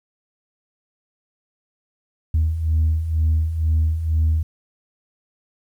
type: beating tone pair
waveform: sine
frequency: 77.78 / 79.88 Hz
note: D#2 / D#2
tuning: 0 / +46 cents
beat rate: 2.1 Hz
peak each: -22 / -16 dBFS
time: 2.34-4.43 s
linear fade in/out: 5 ms
effects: tanh soft clip ceiling -12 dBFS + 9-bit